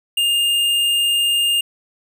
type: tone with hard clipping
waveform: sine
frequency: 2818 Hz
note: F7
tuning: 15 cents sharp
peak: -16 dBFS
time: 0.17-1.61 s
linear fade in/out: 5 ms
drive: 12 dB
effects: none